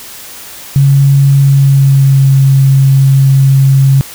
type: tone with pitch glide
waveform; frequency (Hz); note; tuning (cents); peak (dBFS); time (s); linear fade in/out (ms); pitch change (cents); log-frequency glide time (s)
sine; 138.59 to 135.58; C#3 to C#3; 0 to -38; -3; 0.76-4.01; 0; -38; 1.4-2.29
effects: white hiss -29 dBFS RMS until 4.14 s